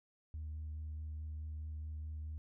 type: tone with vibrato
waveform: sine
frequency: 77.2 Hz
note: D#2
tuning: 13 cents flat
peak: -39 dBFS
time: 0.34-2.38 s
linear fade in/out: 0 ms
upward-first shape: sine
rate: 4.7 Hz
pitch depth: 12 cents each way
effects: tanh soft clip ceiling -38 dBFS